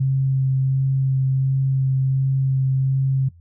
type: tone with vibrato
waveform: sine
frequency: 133.5 Hz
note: C3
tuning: 35 cents sharp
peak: -16 dBFS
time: 0-3.29 s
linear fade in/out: 10 ms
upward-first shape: sine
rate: 1.4 Hz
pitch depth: 11 cents each way
effects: noise-tail reverb RT60 0.1 s tail -19 dB re dry + added 85 Hz sine -45 dBFS peak until 3.4 s